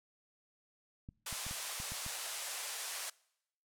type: clicks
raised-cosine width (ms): 5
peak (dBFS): -34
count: 7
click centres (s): 1.089 / 1.327 / 1.466 / 1.511 / 1.801 / 1.92 / 2.064
type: band-pass noise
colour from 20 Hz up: white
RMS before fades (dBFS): -42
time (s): 1.26-3.1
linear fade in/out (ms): 5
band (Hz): 540 to 11000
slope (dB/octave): 24
effects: noise-tail reverb RT60 0.8 s tail -24 dB re dry